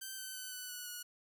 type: tone with pitch steps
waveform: 5% pulse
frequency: 1552 / 1532.4 / 1513.1 / 1493.9 / 1475.1 / 1456.5 Hz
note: G6 / G6 / F#6 / F#6 / F#6 / F#6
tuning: -18 / -40 / +38 / +16 / -6 / -28 cents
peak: -32 dBFS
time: 0.01-1.03 s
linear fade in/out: 10 ms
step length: 170 ms
effects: none